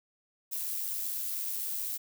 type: noise with amplitude modulation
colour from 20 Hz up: violet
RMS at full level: -33 dBFS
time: 0.51-1.98 s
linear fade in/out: 20 ms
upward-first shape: sine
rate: 95.8 Hz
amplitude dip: 35%
effects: none